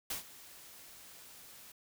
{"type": "noise with ADSR envelope", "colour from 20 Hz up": "white", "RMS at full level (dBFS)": -36, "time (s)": [0.1, 1.72], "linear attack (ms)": 5, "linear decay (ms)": 120, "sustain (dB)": -18, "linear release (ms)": 5, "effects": []}